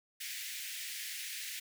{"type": "high-pass noise", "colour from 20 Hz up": "pink", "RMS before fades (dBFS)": -42, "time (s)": [0.2, 1.6], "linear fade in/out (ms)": 10, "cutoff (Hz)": 1800, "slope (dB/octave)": 48, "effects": []}